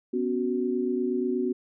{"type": "chord", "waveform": "sine", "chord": "B suspended second", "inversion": "none", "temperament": "equal with one note detuned", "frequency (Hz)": [248.9, 277.2, 370], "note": ["B3", "C#4", "F#4"], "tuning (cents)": [14, 0, 0], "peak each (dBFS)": [-28, -32, -27], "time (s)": [0.13, 1.53], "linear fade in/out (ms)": 10, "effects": []}